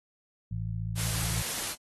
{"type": "harmonic tone", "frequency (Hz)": 55.2, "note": "A1", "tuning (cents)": 6, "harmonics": [1, 2, 3], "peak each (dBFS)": [-38, -32, -38], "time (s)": [0.51, 1.42], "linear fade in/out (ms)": 5}
{"type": "noise", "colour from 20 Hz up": "white", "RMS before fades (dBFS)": -33, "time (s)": [0.95, 1.76], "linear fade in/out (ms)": 50}
{"effects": ["AAC 32 kbps"]}